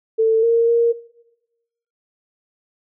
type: tone with pitch steps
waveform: sine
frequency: 445.8 / 462.6 / 467.3 Hz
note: A4 / A#4 / A#4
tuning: +23 / -13 / +4 cents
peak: -12 dBFS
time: 0.18-0.93 s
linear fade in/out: 20 ms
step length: 250 ms
effects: noise-tail reverb RT60 1.0 s tail -21 dB re dry